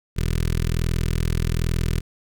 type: tone with notch filter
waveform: 15% pulse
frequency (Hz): 41.2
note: E1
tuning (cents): 0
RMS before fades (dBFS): -22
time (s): 0.16-2.01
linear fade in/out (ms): 20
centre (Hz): 780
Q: 0.54
effects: none